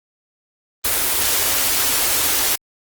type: band-stop noise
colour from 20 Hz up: white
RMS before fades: -18 dBFS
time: 0.84-2.56 s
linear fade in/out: 10 ms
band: 120 to 240 Hz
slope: 48 dB/octave
effects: Opus 24 kbps